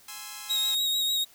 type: chord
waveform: 5% pulse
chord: Ab augmented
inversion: none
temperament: equal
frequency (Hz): 830.6 / 1046.5 / 1318.5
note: Ab5 / C6 / E6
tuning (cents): 0 / 0 / 0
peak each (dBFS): -31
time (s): 0.08-0.75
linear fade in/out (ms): 5
type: tone with vibrato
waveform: 40% pulse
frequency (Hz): 3784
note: A#7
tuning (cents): +25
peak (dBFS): -23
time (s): 0.49-1.25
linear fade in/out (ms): 20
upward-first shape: sine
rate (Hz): 6.7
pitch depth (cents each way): 25
effects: white hiss -56 dBFS RMS until 1.34 s